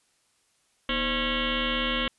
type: tone with frequency modulation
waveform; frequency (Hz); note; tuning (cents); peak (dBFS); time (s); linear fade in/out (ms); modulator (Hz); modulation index
sine; 1648; G#6; -14; -24; 0.89-2.08; 2; 281; 6.3
effects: white hiss -68 dBFS RMS until 2.18 s + resampled to 24000 Hz